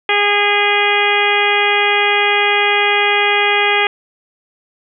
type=harmonic tone; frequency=410 Hz; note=G#4; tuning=22 cents flat; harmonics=1 / 2 / 3 / 4 / 5 / 6 / 7 / 8; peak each=-19 / -18 / -22 / -21 / -17 / -18 / -23 / -22 dBFS; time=0.09-3.87 s; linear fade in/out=2 ms; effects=none